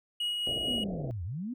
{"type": "tone with tremolo", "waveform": "triangle", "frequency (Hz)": 2899, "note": "F#7", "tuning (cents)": -36, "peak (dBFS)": -27, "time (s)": [0.2, 0.84], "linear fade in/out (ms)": 5, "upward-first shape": "sine", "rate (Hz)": 4.4, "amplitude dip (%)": 25}
{"type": "low-pass noise", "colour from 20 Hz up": "white", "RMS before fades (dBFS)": -39, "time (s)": [0.47, 1.11], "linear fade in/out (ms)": 0, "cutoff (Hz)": 700, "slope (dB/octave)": 96}
{"type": "linear two-way sweep", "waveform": "sine", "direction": "down then up", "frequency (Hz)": [261.6, 79.3, 261.6], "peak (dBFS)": -33, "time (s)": [0.67, 1.54], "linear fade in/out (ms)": 10, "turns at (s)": 1.24}
{"effects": []}